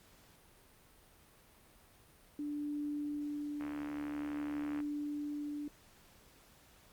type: tone with tremolo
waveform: sine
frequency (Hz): 293.6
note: D4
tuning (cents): 0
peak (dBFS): -35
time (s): 2.39-5.68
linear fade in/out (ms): 2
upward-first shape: triangle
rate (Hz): 0.52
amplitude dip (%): 35
type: click train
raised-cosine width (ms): 0.5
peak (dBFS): -32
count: 87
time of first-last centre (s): 3.61-4.803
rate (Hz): 72.1
effects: pink hiss -63 dBFS RMS until 6.92 s + Opus 48 kbps